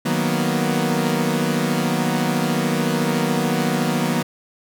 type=chord; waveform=sawtooth; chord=B major seventh; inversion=first; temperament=equal; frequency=155.56 / 185 / 233.1 / 246.9 Hz; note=D#3 / F#3 / A#3 / B3; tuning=0 / 0 / 0 / 0 cents; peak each=-20 dBFS; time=0.05-4.23 s; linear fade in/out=10 ms; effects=none